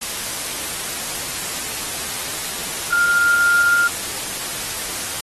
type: tone in noise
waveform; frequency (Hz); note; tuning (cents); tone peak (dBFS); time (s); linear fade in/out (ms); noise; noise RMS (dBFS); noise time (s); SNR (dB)
sine; 1403; F6; +8; -13; 2.92-3.88; 10; white; -26; 0.01-5.21; +10
effects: AAC 32 kbps